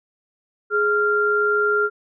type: tone pair together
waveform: sine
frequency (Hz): 417.7 / 1389.2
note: G#4 / F6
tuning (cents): +10 / -10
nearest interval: octave + major sixth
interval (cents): 2080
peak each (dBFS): -20 / -18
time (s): 0.7-1.9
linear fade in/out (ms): 50
effects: none